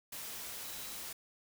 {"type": "tone in noise", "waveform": "sine", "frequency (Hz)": 3920, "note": "B7", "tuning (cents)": -14, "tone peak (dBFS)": -54, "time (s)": [0.64, 0.97], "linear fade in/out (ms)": 5, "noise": "white", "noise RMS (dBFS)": -44, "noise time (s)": [0.12, 1.13], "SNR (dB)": -13, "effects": []}